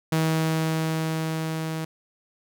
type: tone with level ramp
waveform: sawtooth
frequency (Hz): 159.9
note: D#3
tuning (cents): +48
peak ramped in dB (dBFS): -16 to -24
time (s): 0.12-1.85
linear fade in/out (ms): 5
effects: none